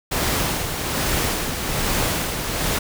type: noise with tremolo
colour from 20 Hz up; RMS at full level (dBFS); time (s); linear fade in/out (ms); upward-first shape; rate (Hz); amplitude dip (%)
pink; -21; 0.11-2.79; 10; sine; 1.2; 45
effects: none